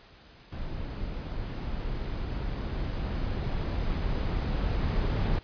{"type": "noise with level ramp", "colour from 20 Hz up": "brown", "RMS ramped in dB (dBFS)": [-36, -26], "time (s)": [0.52, 5.39], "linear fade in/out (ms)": 5, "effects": ["pink hiss -54 dBFS RMS until 5.43 s", "resampled to 11025 Hz"]}